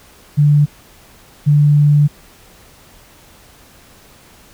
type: tone pair in turn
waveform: sine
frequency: 146.83 / 146.83 Hz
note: D3 / D3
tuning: 0 / 0 cents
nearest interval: unison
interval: 0 cents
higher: neither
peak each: -7 dBFS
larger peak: neither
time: 0.37-0.66 / 1.46-2.08 s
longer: second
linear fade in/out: 20 ms
effects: pink hiss -45 dBFS RMS until 4.53 s

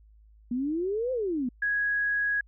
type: exponential two-way sweep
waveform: sine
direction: up then down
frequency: 235.4 to 527 to 235.4 Hz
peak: -26 dBFS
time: 0.51-1.49 s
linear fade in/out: 5 ms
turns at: 1.12 s
type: tone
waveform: sine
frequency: 1661.2 Hz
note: G#6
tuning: in tune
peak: -24 dBFS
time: 1.62-2.41 s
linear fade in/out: 5 ms
effects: added 53 Hz sine -53 dBFS peak until 2.47 s

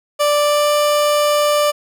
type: tone with pitch glide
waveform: 30% pulse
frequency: 587.3 to 590.7 Hz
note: D5 to D5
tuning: 0 to +10 cents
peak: -10 dBFS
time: 0.19-1.72 s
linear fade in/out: 20 ms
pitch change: +10 cents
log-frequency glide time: 0.4-0.73 s
effects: none

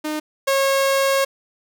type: tone pair in turn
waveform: sawtooth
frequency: 305.8 / 544.9 Hz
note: D#4 / C#5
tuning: -30 / -30 cents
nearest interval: minor seventh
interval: 1000 cents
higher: second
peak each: -19 / -12 dBFS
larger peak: second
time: 0.04-0.2 / 0.47-1.25 s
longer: second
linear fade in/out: 10 ms
effects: none

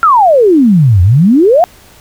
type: exponential two-way sweep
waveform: sine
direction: down then up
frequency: 1396.9 to 84.6 to 746 Hz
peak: -3 dBFS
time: 0.03-1.64 s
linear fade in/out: 0 ms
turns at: 1.02 s
effects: pink hiss -40 dBFS RMS until 2 s

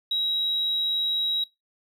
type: tone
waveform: triangle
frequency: 3846 Hz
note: B7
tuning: 47 cents flat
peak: -19 dBFS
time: 0.11-1.44 s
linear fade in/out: 5 ms
effects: noise-tail reverb RT60 0.2 s tail -24 dB re dry + tanh soft clip ceiling -20 dBFS

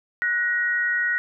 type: tone pair together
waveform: sine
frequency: 1471 / 1891.1 Hz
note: F#6 / A#6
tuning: -11 / +24 cents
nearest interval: major third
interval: 435 cents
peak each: -24 / -22 dBFS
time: 0.22-1.18 s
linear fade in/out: 0 ms
effects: none

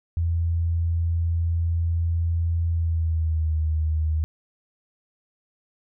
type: tone with pitch glide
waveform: sine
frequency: 83.9 to 78.28 Hz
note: E2 to D#2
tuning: +31 to +11 cents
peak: -20 dBFS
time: 0.17-4.24 s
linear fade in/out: 0 ms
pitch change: -120 cents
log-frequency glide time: 2.69-3.57 s
effects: none

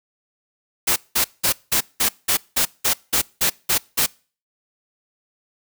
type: noise bursts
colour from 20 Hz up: white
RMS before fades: -18 dBFS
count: 12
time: 0.87-4.064 s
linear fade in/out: 10 ms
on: 92 ms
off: 190 ms
effects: noise-tail reverb RT60 0.4 s tail -25 dB re dry

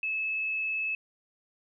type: tone with vibrato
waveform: sine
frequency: 2600 Hz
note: E7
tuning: 24 cents flat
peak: -28 dBFS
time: 0.03-0.95 s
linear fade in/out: 2 ms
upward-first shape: triangle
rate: 18 Hz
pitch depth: 8 cents each way
effects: none

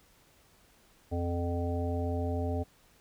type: harmonic tone with a mistuned harmonic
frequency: 86.7 Hz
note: F2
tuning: 12 cents flat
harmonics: 1 / 3 / 5 / 7 / 9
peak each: -31 / -36 / -38 / -39 / -41 dBFS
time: 1.11-2.64 s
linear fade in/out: 20 ms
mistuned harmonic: 9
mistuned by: -36 cents
effects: pink hiss -63 dBFS RMS until 3 s

